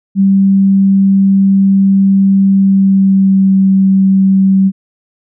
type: tone with pitch glide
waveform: sine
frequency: 194.9 to 192.44 Hz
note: G3 to G3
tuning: -10 to -32 cents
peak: -5 dBFS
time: 0.15-4.72 s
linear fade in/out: 50 ms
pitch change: -22 cents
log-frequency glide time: 2.52-3.5 s
effects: none